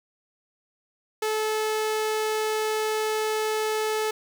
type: tone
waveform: sawtooth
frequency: 433.2 Hz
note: A4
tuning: 27 cents flat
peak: -20 dBFS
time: 1.22-4.11 s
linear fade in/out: 5 ms
effects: none